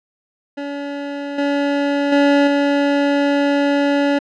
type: tone with level steps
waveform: 25% pulse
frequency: 284.3 Hz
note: C#4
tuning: 44 cents sharp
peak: -20 / -12 / -7 / -10 dBFS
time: 0.57-4.19 s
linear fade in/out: 10 ms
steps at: 1.38 / 2.12 / 2.47 s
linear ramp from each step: 5 ms
effects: low-pass 3000 Hz 12 dB/octave